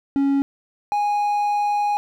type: tone pair in turn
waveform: triangle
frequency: 277.2 / 825.9 Hz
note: C#4 / G#5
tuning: 0 / -10 cents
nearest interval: octave + perfect fifth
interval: 1890 cents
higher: second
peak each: -14 / -16 dBFS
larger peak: first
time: 0.16-0.42 / 0.92-1.97 s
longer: second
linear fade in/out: 0 ms
effects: none